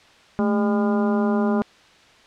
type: harmonic tone with a mistuned harmonic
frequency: 202.3 Hz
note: G#3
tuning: 45 cents flat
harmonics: 1 / 2 / 3 / 4 / 5 / 6 / 7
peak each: -19 / -25 / -29 / -31 / -33 / -35 / -36 dBFS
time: 0.39-1.62 s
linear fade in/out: 0 ms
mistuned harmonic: 1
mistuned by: +120 cents
effects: white hiss -51 dBFS RMS until 2.26 s + low-pass 4000 Hz 12 dB/octave